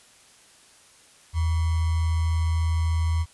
sine tone with sample-and-hold, 81.7 Hz, E2, 15 cents flat, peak -20 dBFS, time 1.33-3.26 s, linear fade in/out 50 ms, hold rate 1050 Hz, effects white hiss -54 dBFS RMS until 3.33 s + resampled to 24000 Hz

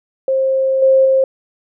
sine tone with level steps, 531 Hz, C5, 25 cents sharp, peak -12 / -7 / -9 dBFS, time 0.28-1.24 s, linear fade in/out 2 ms, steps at 0.82 / 1.05 s, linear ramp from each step 5 ms, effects none

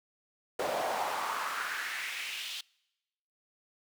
brown noise with high-pass filter sweep, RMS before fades -35 dBFS, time 0.59-2.61 s, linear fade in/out 5 ms, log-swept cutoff 550 to 3400 Hz, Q 3, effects noise-tail reverb RT60 1.0 s tail -26 dB re dry

